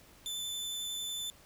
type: tone with vibrato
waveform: sawtooth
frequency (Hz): 3520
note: A7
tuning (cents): 0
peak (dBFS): -33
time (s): 0.26-1.3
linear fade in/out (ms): 0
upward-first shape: triangle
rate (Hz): 11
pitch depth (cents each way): 11
effects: pink hiss -59 dBFS RMS until 1.45 s